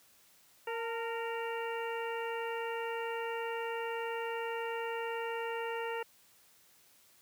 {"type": "harmonic tone with a mistuned harmonic", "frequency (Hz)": 463, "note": "A#4", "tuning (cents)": -12, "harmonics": [1, 2, 3, 4, 5, 6], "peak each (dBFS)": [-37, -40, -45, -45, -49, -46], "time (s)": [0.67, 6.03], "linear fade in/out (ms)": 5, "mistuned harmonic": 2, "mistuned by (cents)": -40, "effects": ["white hiss -64 dBFS RMS until 7.21 s", "high-pass 60 Hz 12 dB/octave"]}